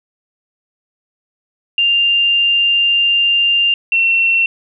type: tone pair in turn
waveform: sine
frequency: 2794 / 2713 Hz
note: F7 / E7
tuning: 0 / +49 cents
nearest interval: minor second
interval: 51 cents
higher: first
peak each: -10 dBFS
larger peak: neither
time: 1.78-3.74 / 3.92-4.46 s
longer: first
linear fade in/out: 2 ms
effects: none